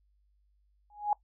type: tone with exponential growth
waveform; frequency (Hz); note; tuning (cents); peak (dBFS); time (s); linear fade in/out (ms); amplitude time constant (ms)
sine; 830.6; G#5; 0; -21; 0.9-1.13; 2; 50
effects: noise-tail reverb RT60 0.1 s tail -21 dB re dry + added 50 Hz sine -66 dBFS peak until 1.23 s